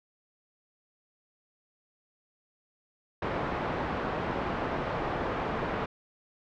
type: low-pass noise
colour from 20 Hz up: white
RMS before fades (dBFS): -32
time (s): 3.22-5.86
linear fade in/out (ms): 5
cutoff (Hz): 990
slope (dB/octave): 12
effects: low-pass 4000 Hz 12 dB/octave